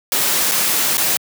white noise with dropouts, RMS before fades -17 dBFS, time 0.12-1.17 s, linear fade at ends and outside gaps 1 ms, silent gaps 0.514-0.518 / 0.971-0.979 s, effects high-pass 150 Hz 12 dB/octave

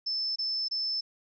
sine tone bursts, 5270 Hz, E8, 1 cent flat, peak -28 dBFS, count 3, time 0.06-1.01 s, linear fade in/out 10 ms, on 300 ms, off 25 ms, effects none

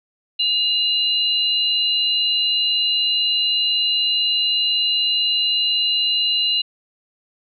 sine tone pair together, 2836 / 4011 Hz, F7 / B7, +26 / +26 cents, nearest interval tritone, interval 600 cents, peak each -19 dBFS, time 0.39-6.62 s, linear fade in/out 10 ms, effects none

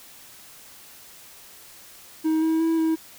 triangle tone with pitch steps, 316.5 / 321.3 / 326.5 / 321.4 Hz, D#4 / E4 / E4 / E4, +30 / -44 / -17 / -44 cents, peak -17 dBFS, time 2.24-2.96 s, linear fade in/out 20 ms, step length 180 ms, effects white hiss -47 dBFS RMS until 3.18 s

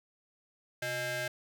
sawtooth ring-modulated tone, 490 Hz, B4, 14 cents flat, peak -26 dBFS, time 0.82-1.28 s, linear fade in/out 5 ms, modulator 1110 Hz, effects none

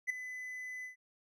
triangle tone with ADSR envelope, 2008 Hz, B6, 28 cents sharp, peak -26 dBFS, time 0.07-0.96 s, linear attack 30 ms, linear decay 5 ms, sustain -13 dB, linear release 120 ms, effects none

